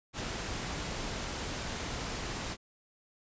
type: noise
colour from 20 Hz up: pink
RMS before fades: -37 dBFS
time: 0.13-2.57 s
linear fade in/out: 50 ms
effects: resampled to 16000 Hz